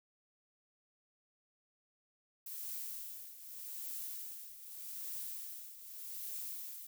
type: noise with tremolo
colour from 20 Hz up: violet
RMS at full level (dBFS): -42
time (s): 2.46-6.87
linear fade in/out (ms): 5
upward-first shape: triangle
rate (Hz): 0.83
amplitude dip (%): 75
effects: none